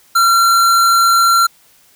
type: tone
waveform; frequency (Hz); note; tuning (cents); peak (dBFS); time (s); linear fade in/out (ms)
square; 1367; F6; -37; -9; 0.15-1.47; 10
effects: white hiss -50 dBFS RMS until 1.95 s